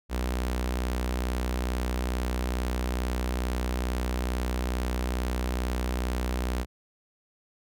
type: tone with notch filter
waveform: sawtooth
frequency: 62.3 Hz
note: B1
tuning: 16 cents sharp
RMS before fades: -29 dBFS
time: 0.09-6.66 s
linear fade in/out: 50 ms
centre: 130 Hz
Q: 1.9
effects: none